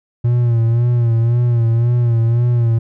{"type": "tone with vibrato", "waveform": "triangle", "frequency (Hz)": 117.9, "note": "A#2", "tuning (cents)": 20, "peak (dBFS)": -9, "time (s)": [0.24, 2.79], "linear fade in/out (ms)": 10, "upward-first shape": "sine", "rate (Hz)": 1.9, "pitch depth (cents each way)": 55, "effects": []}